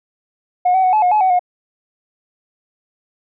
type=tone with pitch steps; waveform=sine; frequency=723 / 756 / 740 / 858 / 720 / 851 / 751 / 719 Hz; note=F#5 / F#5 / F#5 / A5 / F#5 / G#5 / F#5 / F#5; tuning=-40 / +37 / 0 / -44 / -47 / +42 / +26 / -50 cents; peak=-9 dBFS; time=0.65-1.394 s; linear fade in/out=10 ms; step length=93 ms; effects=tanh soft clip ceiling -8 dBFS